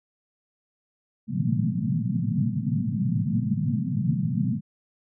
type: band-pass noise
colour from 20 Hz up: pink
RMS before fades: -25 dBFS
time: 1.27-4.61 s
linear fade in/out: 50 ms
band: 110 to 240 Hz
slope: 96 dB/octave
effects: none